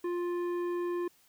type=tone with tanh clipping; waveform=triangle; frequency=350.4 Hz; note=F4; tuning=6 cents sharp; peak=-32 dBFS; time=0.04-1.08 s; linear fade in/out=5 ms; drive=15 dB; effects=white hiss -65 dBFS RMS until 1.28 s